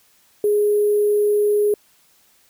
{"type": "tone with sample-and-hold", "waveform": "sine", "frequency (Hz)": 415.3, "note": "G#4", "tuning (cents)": 0, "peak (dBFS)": -14, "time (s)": [0.44, 1.74], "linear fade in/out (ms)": 2, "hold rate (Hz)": 11025, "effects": ["white hiss -57 dBFS RMS until 2.49 s"]}